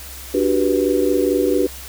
sine chord, G major seventh, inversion second, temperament just, 294 / 367.5 / 392 / 490 Hz, D4 / F#4 / G4 / B4, +2 / -12 / 0 / -14 cents, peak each -20 dBFS, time 0.34-1.67 s, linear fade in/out 5 ms, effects added 65 Hz sine -37 dBFS peak until 1.88 s + white hiss -36 dBFS RMS until 1.88 s

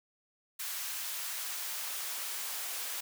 white noise with high-pass filter sweep, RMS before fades -38 dBFS, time 0.59-3.01 s, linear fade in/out 10 ms, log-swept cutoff 1100 to 550 Hz, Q 0.74, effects none

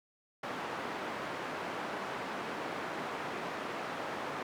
white band-pass noise, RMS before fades -39 dBFS, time 0.43-4.43 s, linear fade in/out 5 ms, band 190 to 1300 Hz, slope 12 dB/octave, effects none

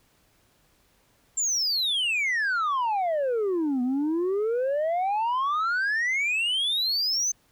sine exponential two-way sweep, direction down then up, 7459 to 242.7 to 6310 Hz, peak -20 dBFS, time 1.37-7.32 s, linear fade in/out 10 ms, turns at 3.82 s, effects tanh soft clip ceiling -22 dBFS + pink hiss -64 dBFS RMS until 7.51 s

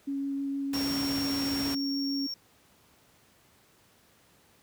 sine tone with vibrato, 277.2 Hz, C#4, in tune, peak -29 dBFS, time 0.07-2.27 s, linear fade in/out 10 ms, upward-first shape triangle, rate 6.4 Hz, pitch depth 9 cents each way
pink noise, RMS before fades -36 dBFS, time 0.73-1.75 s, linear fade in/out 5 ms
triangle tone, 5520 Hz, F8, 21 cents flat, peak -32 dBFS, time 0.74-2.34 s, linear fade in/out 2 ms
effects pink hiss -62 dBFS RMS until 4.62 s + high-pass 80 Hz 12 dB/octave

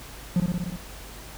triangle tone with echo, 177.2 Hz, F3, 25 cents sharp, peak -16 dBFS, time 0.36-0.4 s, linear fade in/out 2 ms, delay 60 ms, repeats 6, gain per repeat -2 dB, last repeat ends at 0.76 s, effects added 50 Hz sine -43 dBFS peak until 1.37 s + pink hiss -43 dBFS RMS until 1.37 s

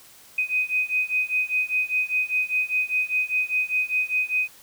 sine beating tone pair, 2503 / 2508 Hz, D#7 / D#7, +10 / +13 cents, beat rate 5 Hz, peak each -24 / -25 dBFS, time 0.38-4.48 s, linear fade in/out 5 ms, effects white hiss -50 dBFS RMS until 4.62 s

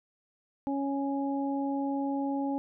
harmonic tone, 277.2 Hz, C#4, in tune, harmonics 1 / 2 / 3, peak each -29 / -38 / -36 dBFS, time 0.67-2.58 s, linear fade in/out 0 ms, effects none

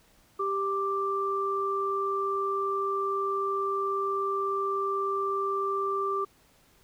sine tone pair together, 393.6 / 1177.3 Hz, G4 / D6, +7 / +4 cents, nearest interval octave + perfect fifth, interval 1897 cents, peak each -30 / -28 dBFS, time 0.39-6.25 s, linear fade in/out 10 ms, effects pink hiss -62 dBFS RMS until 6.83 s

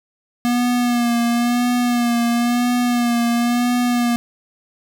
square tone with vibrato, 240.2 Hz, B3, 48 cents flat, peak -16 dBFS, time 0.45-4.16 s, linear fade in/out 0 ms, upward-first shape sine, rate 0.98 Hz, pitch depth 34 cents each way, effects none

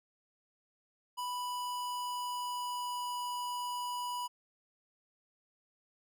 square tone with pitch glide, 987.8 to 981 Hz, B5 to B5, 0 to -12 cents, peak -36 dBFS, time 1.17-4.28 s, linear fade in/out 20 ms, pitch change -12 cents, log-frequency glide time 1.29-3.26 s, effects none

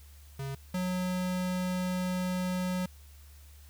square tone pair in turn, 136.8 / 182.61 Hz, C#3 / F#3, -23 / -22 cents, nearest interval perfect fourth, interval 501 cents, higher second, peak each -35 / -30 dBFS, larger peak second, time 0.39-0.55 / 0.74-2.86 s, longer second, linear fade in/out 5 ms, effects added 72 Hz sine -50 dBFS peak until 3.69 s + white hiss -60 dBFS RMS until 3.69 s

